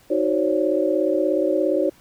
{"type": "tone cluster", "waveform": "sine", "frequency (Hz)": [312.8, 370.9, 534, 571], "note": ["D#4", "F#4", "C5", "D5"], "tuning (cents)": [9, 4, 35, -49], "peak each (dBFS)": -23, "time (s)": [0.1, 1.9], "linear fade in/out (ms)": 10, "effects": ["pink hiss -54 dBFS RMS until 2 s"]}